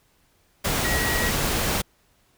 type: tone in noise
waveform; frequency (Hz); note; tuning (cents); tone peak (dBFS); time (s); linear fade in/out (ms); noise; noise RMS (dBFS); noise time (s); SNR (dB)
sine; 1912; A#6; +43; -26; 0.84-1.3; 10; pink; -24; 0.64-1.82; -5
effects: pink hiss -63 dBFS RMS until 2.37 s